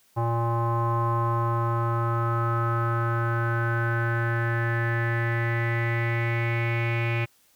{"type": "tone with low-pass filter sweep", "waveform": "square", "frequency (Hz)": 116.54, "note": "A#2", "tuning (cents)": 0, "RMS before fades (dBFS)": -25, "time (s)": [0.16, 7.26], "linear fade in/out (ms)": 20, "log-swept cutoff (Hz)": [930, 2400], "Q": 7, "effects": ["white hiss -62 dBFS RMS until 7.55 s"]}